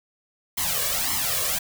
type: noise with flanger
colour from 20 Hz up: white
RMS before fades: -25 dBFS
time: 0.57-1.59 s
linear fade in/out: 10 ms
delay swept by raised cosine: 0.95 to 1.79 ms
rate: 1.8 Hz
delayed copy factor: +0.95
effects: none